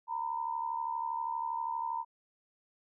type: tone pair together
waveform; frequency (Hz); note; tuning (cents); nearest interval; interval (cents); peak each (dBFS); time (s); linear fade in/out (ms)
sine; 919 / 991.5; A#5 / B5; -25 / +7; minor second; 132; -34 / -37; 0.07-2.05; 50
effects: none